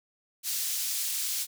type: high-pass noise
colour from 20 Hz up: pink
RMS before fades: -31 dBFS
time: 0.43-1.47 s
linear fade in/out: 50 ms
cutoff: 5000 Hz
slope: 12 dB/octave
effects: none